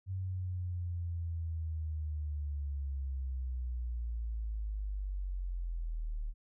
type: linear sweep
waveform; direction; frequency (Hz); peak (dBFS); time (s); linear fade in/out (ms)
sine; down; 95.1 to 36.71; -34; 0.06-6.34; 50
effects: none